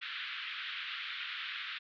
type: band-pass noise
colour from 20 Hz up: white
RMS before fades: -41 dBFS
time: 0.01-1.79 s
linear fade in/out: 20 ms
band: 1300 to 3700 Hz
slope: 48 dB/octave
effects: none